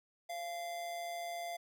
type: tone with amplitude modulation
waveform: square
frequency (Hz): 689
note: F5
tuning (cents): -24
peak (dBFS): -38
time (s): 0.29-1.57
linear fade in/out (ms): 10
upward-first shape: sine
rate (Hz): 154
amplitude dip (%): 40
effects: none